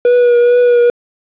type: tone with vibrato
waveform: triangle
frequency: 484.4 Hz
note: B4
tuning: 34 cents flat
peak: -4 dBFS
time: 0.05-0.9 s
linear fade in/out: 2 ms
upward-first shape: triangle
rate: 2.3 Hz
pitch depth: 25 cents each way
effects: resampled to 8000 Hz + 7-bit